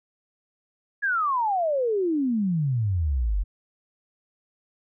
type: exponential sweep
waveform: sine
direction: down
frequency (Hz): 1700 to 43.51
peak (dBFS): -21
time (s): 1.02-3.44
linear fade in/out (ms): 20
effects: none